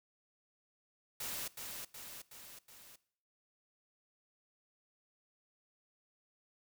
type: noise with echo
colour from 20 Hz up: white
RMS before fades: -41 dBFS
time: 1.2-1.48 s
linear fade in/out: 5 ms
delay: 370 ms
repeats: 4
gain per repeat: -4 dB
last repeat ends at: 2.96 s
effects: noise-tail reverb RT60 0.6 s tail -20 dB re dry